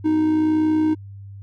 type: tone with amplitude modulation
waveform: triangle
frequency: 311.1 Hz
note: D#4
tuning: in tune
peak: -12 dBFS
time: 0.04-0.95 s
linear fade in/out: 20 ms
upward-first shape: sine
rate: 61 Hz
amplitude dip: 35%
effects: added 99 Hz sine -35 dBFS peak until 1.42 s